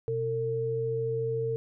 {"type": "tone pair together", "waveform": "sine", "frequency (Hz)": [125, 452.3], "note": ["B2", "A4"], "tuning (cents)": [21, 48], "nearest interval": "octave + minor seventh", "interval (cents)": 2227, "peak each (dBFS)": [-33, -28], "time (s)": [0.08, 1.56], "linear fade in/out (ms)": 0, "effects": []}